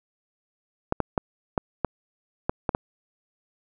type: clicks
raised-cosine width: 1 ms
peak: -8 dBFS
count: 8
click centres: 0.924 / 1.003 / 1.178 / 1.578 / 1.847 / 2.495 / 2.692 / 2.749 s
effects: none